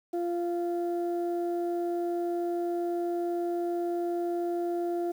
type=tone pair together; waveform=sine; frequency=346.5 / 693 Hz; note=F4 / F5; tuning=-14 / -14 cents; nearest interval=octave; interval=1200 cents; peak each=-27 / -33 dBFS; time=0.13-5.12 s; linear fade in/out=10 ms; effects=tanh soft clip ceiling -23 dBFS + 9-bit